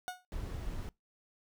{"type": "tone with exponential decay", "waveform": "30% pulse", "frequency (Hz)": 730, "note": "F#5", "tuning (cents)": -24, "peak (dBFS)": -31, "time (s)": [0.08, 0.25], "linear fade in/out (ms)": 0, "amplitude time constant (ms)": 35}
{"type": "noise", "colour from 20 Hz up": "brown", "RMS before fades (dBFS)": -39, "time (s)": [0.32, 0.89], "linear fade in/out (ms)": 0}
{"effects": ["noise-tail reverb RT60 0.2 s tail -24 dB re dry"]}